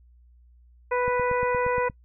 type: harmonic tone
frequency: 493.9 Hz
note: B4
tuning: in tune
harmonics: 1 / 2 / 3 / 4 / 5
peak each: -24 / -27 / -33 / -34 / -37 dBFS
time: 0.91-1.89 s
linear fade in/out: 10 ms
type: click train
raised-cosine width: 5 ms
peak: -23 dBFS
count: 8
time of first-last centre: 1.08-1.899 s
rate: 8.55 Hz
effects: noise-tail reverb RT60 0.1 s tail -25 dB re dry + added 60 Hz sine -52 dBFS peak until 2.04 s